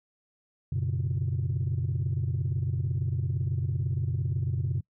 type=chord; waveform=sine; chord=F# suspended fourth; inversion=none; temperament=equal with one note detuned; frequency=92.5 / 120.79 / 138.59 Hz; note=F#2 / B2 / C#3; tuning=0 / -38 / 0 cents; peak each=-29 dBFS; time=0.72-4.81 s; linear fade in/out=5 ms; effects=noise-tail reverb RT60 0.1 s tail -24 dB re dry + tanh soft clip ceiling -21 dBFS